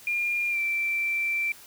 sine tone with pitch glide, 2407 to 2343 Hz, D7 to D7, +42 to -5 cents, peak -24 dBFS, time 0.07-1.52 s, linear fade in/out 2 ms, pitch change -47 cents, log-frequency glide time 0.5-0.58 s, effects white hiss -49 dBFS RMS until 1.66 s

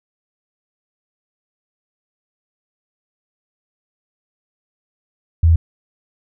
sine tone, 82.41 Hz, E2, in tune, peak -8 dBFS, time 5.43-5.56 s, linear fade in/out 5 ms, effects none

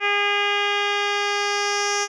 10% pulse tone with low-pass filter sweep, 407.8 Hz, G#4, 32 cents flat, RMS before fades -22 dBFS, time 0-2.08 s, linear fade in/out 50 ms, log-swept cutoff 2500 to 6000 Hz, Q 3, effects none

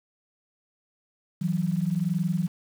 sine tone pair together, 163.1 / 184.29 Hz, E3 / F#3, -18 / -7 cents, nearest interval major second, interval 211 cents, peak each -26 dBFS, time 1.41-2.48 s, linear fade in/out 10 ms, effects 8-bit

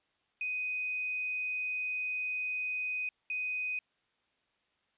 sine tone bursts at uneven times, 2500 Hz, D#7, 8 cents sharp, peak -32 dBFS, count 2, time 0.41-3.09 / 3.3-3.79 s, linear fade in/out 2 ms, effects white hiss -75 dBFS RMS until 4.97 s + resampled to 8000 Hz

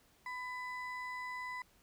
triangle ring-modulated tone, 1500 Hz, F#6, 23 cents sharp, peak -35 dBFS, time 0.26-1.62 s, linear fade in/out 2 ms, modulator 499 Hz, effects pink hiss -68 dBFS RMS until 1.82 s

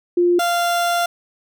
sine / 30% pulse tone pair in turn, 350.9 / 693.7 Hz, F4 / F5, +8 / -12 cents, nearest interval octave, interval 1180 cents, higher second, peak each -12 / -14 dBFS, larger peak first, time 0.17-0.39 / 0.39-1.06 s, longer second, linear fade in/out 5 ms, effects none

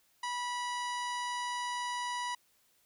harmonic tone, 977 Hz, B5, 19 cents flat, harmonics 1 / 2 / 3 / 4 / 5 / 6 / 7 / 9 / 10, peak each -35 / -41 / -45 / -47 / -49 / -51 / -52 / -54 / -55 dBFS, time 0.23-2.35 s, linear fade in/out 5 ms, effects white hiss -70 dBFS RMS until 2.85 s

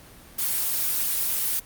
blue noise, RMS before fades -25 dBFS, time 0.38-1.6 s, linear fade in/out 10 ms, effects pink hiss -48 dBFS RMS until 1.65 s + Opus 32 kbps

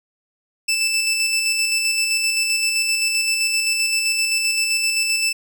20% pulse tone with tremolo, 2643 Hz, E7, 4 cents sharp, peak -12 dBFS, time 0.68-5.33 s, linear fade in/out 10 ms, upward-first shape square, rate 7.7 Hz, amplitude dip 30%, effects none

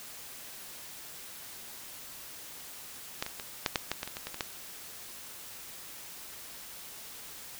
clicks, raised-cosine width 0.2 ms, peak -13 / -20 / -21 / -9 / -9 / -12 / -16 / -21 / -20 / -19 / -22 / -13 dBFS, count 12, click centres 3.225 / 3.264 / 3.398 / 3.662 / 3.758 / 3.916 / 4.031 / 4.076 / 4.169 / 4.27 / 4.344 / 4.408 s, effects white hiss -46 dBFS RMS until 7.59 s

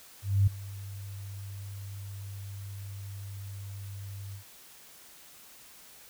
sine tone with ADSR envelope, 99 Hz, G2, 18 cents sharp, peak -18 dBFS, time 0.22-4.44 s, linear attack 250 ms, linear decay 10 ms, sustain -20 dB, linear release 100 ms, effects white hiss -53 dBFS RMS until 6.09 s

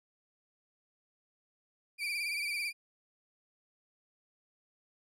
35% pulse tone with vibrato, 2349 Hz, D7, in tune, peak -31 dBFS, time 1.98-2.73 s, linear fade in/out 50 ms, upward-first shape sine, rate 18 Hz, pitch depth 59 cents each way, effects low-pass 12000 Hz 12 dB/octave

